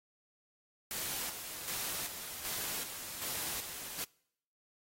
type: noise with tremolo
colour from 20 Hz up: white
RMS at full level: -38 dBFS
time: 0.91-4.04 s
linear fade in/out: 0 ms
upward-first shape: square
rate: 1.3 Hz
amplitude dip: 50%
effects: noise-tail reverb RT60 0.7 s tail -25 dB re dry + AAC 48 kbps